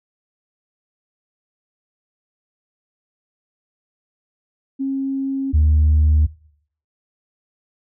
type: tone pair in turn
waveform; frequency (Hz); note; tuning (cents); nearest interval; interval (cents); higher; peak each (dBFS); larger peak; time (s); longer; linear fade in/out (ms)
sine; 270.5 / 76.3; C#4 / D#2; -42 / -33; octave + minor seventh; 2191; first; -19 / -9; second; 4.79-5.53 / 5.53-6.27; neither; 20
effects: noise-tail reverb RT60 0.6 s tail -21 dB re dry + tanh soft clip ceiling -9 dBFS

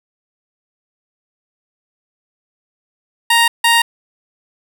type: tone bursts at uneven times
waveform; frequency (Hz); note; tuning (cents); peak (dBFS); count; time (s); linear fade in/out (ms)
15% pulse; 932.3; A#5; 0; -3; 2; 3.3-3.48 / 3.64-3.82; 5
effects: none

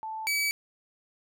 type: tone pair in turn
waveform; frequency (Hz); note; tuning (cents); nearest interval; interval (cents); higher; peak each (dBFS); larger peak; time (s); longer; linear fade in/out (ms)
sine / sawtooth; 878 / 2286; A5 / D7; -4 / -47; octave + perfect fourth; 1657; second; -33 / -22; second; 0.03-0.27 / 0.27-0.51; neither; 0
effects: none

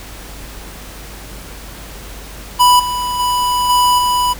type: tone with level steps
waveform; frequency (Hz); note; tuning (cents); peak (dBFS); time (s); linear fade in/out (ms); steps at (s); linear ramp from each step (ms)
square; 987.8; B5; 0; -7 / -18 / -14 / -10 / -13; 2.59-4.34; 20; 2.79 / 3.19 / 3.69 / 3.98; 10
effects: added 50 Hz sine -33 dBFS peak until 4.39 s + pink hiss -34 dBFS RMS until 4.39 s

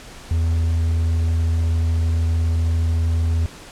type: tone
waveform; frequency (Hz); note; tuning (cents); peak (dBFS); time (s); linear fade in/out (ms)
triangle; 82.41; E2; 0; -14; 0.31-3.46; 0
effects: pink hiss -40 dBFS RMS until 3.71 s + low-pass 9000 Hz 12 dB/octave

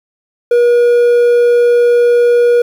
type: tone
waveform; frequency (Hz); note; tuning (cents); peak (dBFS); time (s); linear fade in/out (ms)
triangle; 479.9; B4; -50; -4; 0.51-2.62; 5
effects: 7-bit

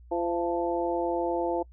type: harmonic tone with a mistuned harmonic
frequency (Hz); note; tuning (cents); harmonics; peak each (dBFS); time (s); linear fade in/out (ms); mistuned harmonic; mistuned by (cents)
171.3; F3; -33; 2 / 3 / 4 / 5; -29 / -31 / -32 / -33; 0.11-1.63; 10; 5; +44
effects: noise-tail reverb RT60 0.1 s tail -26 dB re dry + added 60 Hz sine -48 dBFS peak until 1.72 s

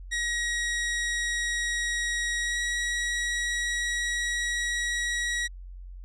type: tone with pitch glide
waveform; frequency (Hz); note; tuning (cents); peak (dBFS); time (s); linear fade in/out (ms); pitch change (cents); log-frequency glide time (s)
sawtooth; 1900 to 1913.2; A#6 to A#6; +33 to +44; -23; 0.11-5.48; 20; +11; 2.4-2.6
effects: added 45 Hz sine -39 dBFS peak until 6.04 s + resampled to 22050 Hz

